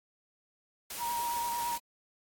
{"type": "noise", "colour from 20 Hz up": "white", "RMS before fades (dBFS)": -40, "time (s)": [0.9, 1.78], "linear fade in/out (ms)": 5}
{"type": "tone with vibrato", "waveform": "sine", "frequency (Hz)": 948, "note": "A#5", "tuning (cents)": 29, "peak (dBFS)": -31, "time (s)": [0.98, 1.79], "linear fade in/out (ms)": 50, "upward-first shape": "sine", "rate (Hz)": 8.9, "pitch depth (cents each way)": 21}
{"effects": ["AAC 64 kbps"]}